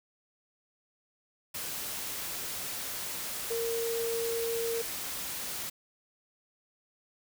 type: tone in noise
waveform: sine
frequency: 461.4 Hz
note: A#4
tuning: 18 cents flat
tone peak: -30 dBFS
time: 3.5-4.82 s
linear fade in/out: 10 ms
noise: white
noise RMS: -37 dBFS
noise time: 1.54-5.7 s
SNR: +4 dB
effects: none